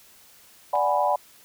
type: chord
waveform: sine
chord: G# half-diminished seventh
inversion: second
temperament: equal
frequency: 587.3 / 740 / 830.6 / 987.8 Hz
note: D5 / F#5 / G#5 / B5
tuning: 0 / 0 / 0 / 0 cents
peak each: -25 dBFS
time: 0.73-1.16 s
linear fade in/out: 5 ms
type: clicks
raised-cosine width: 0.3 ms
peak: -29 dBFS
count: 2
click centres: 0.753 / 0.757 s
effects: white hiss -53 dBFS RMS until 1.44 s